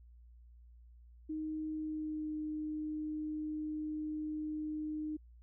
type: tone with pitch glide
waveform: sine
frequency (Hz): 311.1 to 306.6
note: D#4 to D#4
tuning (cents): 0 to -25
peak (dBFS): -36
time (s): 1.29-5.17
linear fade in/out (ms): 10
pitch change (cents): -25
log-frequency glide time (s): 1.7-2.36
effects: added 59 Hz sine -55 dBFS peak until 5.42 s